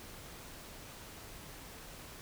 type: silence
effects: pink hiss -50 dBFS RMS until 2.21 s